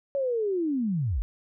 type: linear sweep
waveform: sine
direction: down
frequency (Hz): 565 to 41.2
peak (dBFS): -24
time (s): 0.15-1.22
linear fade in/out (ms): 0
effects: none